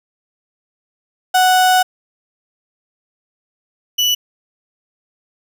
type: tone pair in turn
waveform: 35% pulse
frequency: 740 / 2960 Hz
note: F#5 / F#7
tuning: 0 / 0 cents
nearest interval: 2 octaves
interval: 2400 cents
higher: second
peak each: -8 / -11 dBFS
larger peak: first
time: 1.34-1.83 / 3.98-4.15 s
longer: first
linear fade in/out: 10 ms
effects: none